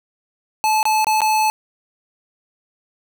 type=tone with dropouts; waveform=square; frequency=866 Hz; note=A5; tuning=28 cents flat; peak=-15 dBFS; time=0.64-1.5 s; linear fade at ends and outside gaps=0 ms; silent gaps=0.829-0.854 / 1.045-1.069 / 1.206-1.217 s; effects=none